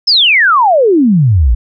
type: exponential sweep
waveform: sine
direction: down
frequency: 5340 to 51.91 Hz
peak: -5 dBFS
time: 0.07-1.55 s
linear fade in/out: 10 ms
effects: none